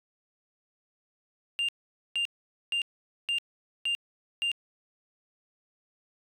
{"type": "tone bursts", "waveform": "sine", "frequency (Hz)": 2795, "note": "F7", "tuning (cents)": 1, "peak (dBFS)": -23, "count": 6, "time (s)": [1.59, 4.516], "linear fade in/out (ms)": 0, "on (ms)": 96, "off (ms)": 470, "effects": ["tanh soft clip ceiling -25 dBFS"]}